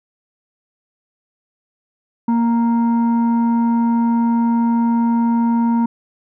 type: tone pair together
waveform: sine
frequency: 233.1 / 932.4 Hz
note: A#3 / A#5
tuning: 0 / 0 cents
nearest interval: 2 octaves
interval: 2400 cents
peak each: -12 / -21 dBFS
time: 2.28-5.86 s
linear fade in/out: 5 ms
effects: tanh soft clip ceiling -9 dBFS